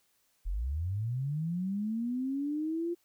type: linear sweep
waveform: sine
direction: up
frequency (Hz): 38.07 to 349.2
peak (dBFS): -30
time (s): 0.45-2.95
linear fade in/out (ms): 20
effects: white hiss -72 dBFS RMS until 3.04 s